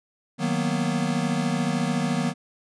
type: chord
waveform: square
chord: B major seventh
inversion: first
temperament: equal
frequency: 155.56 / 185 / 233.1 / 246.9 Hz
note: D#3 / F#3 / A#3 / B3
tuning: 0 / 0 / 0 / 0 cents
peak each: -29 dBFS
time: 0.38-2.34 s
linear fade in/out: 50 ms
effects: resampled to 22050 Hz